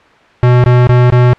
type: tone bursts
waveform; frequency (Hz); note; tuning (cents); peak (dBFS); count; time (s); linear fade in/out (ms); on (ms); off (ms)
square; 123.47; B2; 0; -5; 4; 0.43-1.333; 0; 210; 21
effects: white hiss -43 dBFS RMS until 1.38 s + low-pass 2000 Hz 12 dB/octave